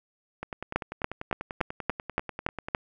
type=two click trains; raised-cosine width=0.5 ms; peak=-9 / -19 dBFS; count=8 / 24; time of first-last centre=0.76-2.749 / 0.43-2.685 s; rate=3.52 / 10.2 Hz; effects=none